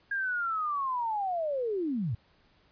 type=linear sweep; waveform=sine; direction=down; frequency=1633 to 96.3 Hz; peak=-28 dBFS; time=0.11-2.15 s; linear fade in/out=5 ms; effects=pink hiss -65 dBFS RMS until 2.71 s + resampled to 11025 Hz